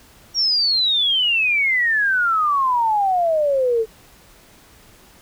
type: exponential sweep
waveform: sine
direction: down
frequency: 5680 to 435 Hz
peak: -15 dBFS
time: 0.34-3.86 s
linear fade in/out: 50 ms
effects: pink hiss -49 dBFS RMS until 5.21 s